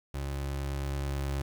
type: tone with level ramp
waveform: 30% pulse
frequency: 69.3 Hz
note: C#2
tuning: in tune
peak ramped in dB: -30 to -27 dBFS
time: 0.14-1.42 s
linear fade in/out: 5 ms
effects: 10-bit